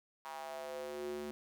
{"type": "tone with high-pass filter sweep", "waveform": "square", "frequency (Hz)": 73.5, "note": "D2", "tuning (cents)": 2, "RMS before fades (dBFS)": -43, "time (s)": [0.25, 1.31], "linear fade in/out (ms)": 0, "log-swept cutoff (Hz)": [930, 280], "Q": 4.4, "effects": []}